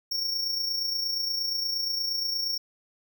square tone with amplitude modulation, 5500 Hz, F8, 27 cents flat, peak -25 dBFS, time 0.11-2.58 s, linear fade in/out 10 ms, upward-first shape sine, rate 28.5 Hz, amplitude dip 45%, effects none

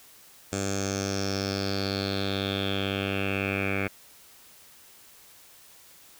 10% pulse tone with low-pass filter sweep, 98 Hz, G2, in tune, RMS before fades -29 dBFS, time 0.52-3.88 s, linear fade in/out 10 ms, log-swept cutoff 7300 to 2200 Hz, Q 6.1, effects white hiss -53 dBFS RMS until 6.19 s

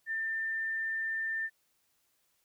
sine tone, 1792 Hz, A6, 31 cents sharp, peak -31 dBFS, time 0.06-1.5 s, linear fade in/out 50 ms, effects white hiss -74 dBFS RMS until 2.44 s

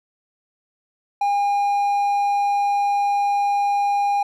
triangle tone, 810 Hz, G#5, 43 cents flat, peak -15 dBFS, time 1.21-4.23 s, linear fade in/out 5 ms, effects none

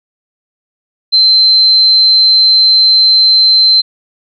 sine tone, 4100 Hz, C8, 36 cents flat, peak -4 dBFS, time 1.12-3.82 s, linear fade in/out 20 ms, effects none

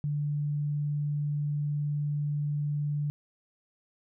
sine tone, 146.83 Hz, D3, in tune, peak -27 dBFS, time 0.04-3.1 s, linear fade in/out 0 ms, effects none

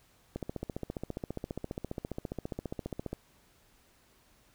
click train, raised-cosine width 2 ms, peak -22 dBFS, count 42, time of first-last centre 0.36-3.13 s, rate 14.8 Hz, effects pink hiss -65 dBFS RMS until 4.54 s

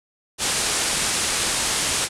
white low-pass noise, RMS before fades -23 dBFS, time 0.38-2.09 s, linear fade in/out 50 ms, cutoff 10000 Hz, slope 48 dB/octave, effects none

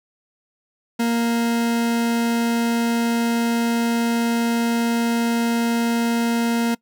40% pulse tone, 233.1 Hz, A#3, in tune, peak -17 dBFS, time 0.99-6.75 s, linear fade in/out 10 ms, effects noise-tail reverb RT60 0.1 s tail -23 dB re dry

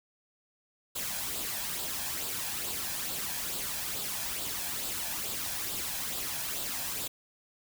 white noise with flanger, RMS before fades -35 dBFS, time 0.95-7.08 s, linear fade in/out 10 ms, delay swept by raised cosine 0.24 to 1.24 ms, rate 2.3 Hz, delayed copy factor +0.5, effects none

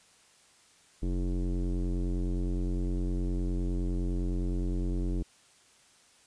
square tone with low-pass filter, 44.88 Hz, F1, 48 cents sharp, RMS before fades -30 dBFS, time 1.02-5.23 s, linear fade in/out 10 ms, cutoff 330 Hz, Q 2.5, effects white hiss -61 dBFS RMS until 6.26 s + resampled to 22050 Hz

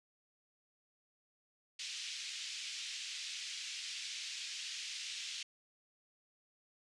pink band-pass noise, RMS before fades -44 dBFS, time 1.79-5.43 s, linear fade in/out 5 ms, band 2500 to 6600 Hz, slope 24 dB/octave, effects resampled to 24000 Hz

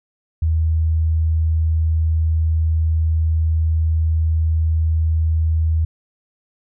sine tone, 80 Hz, D#2, 49 cents sharp, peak -14 dBFS, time 0.42-5.85 s, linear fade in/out 5 ms, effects none

